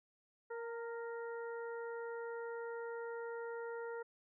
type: harmonic tone with a mistuned harmonic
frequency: 466.2 Hz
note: A#4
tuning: in tune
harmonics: 1 / 2 / 3 / 4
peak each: -42 / -50 / -51 / -56 dBFS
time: 0.5-4.03 s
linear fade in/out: 10 ms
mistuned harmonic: 2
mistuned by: -23 cents
effects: none